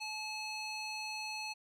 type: tone with band-pass filter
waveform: square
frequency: 860 Hz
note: A5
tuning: 40 cents flat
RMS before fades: -41 dBFS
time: 0-1.54 s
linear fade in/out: 20 ms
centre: 3700 Hz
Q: 1.4
effects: none